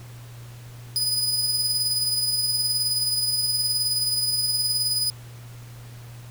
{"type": "tone with tremolo", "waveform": "sawtooth", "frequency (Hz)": 4978, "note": "D#8", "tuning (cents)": 0, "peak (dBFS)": -17, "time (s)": [0.96, 5.1], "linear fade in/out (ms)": 0, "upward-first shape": "sine", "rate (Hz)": 19, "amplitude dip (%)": 40, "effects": ["added 119 Hz sine -39 dBFS peak until 6.3 s", "pink hiss -49 dBFS RMS until 6.3 s"]}